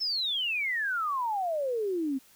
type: exponential sweep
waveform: sine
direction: down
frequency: 5390 to 256.4 Hz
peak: -27 dBFS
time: 0-2.19 s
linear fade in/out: 20 ms
effects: white hiss -59 dBFS RMS until 2.35 s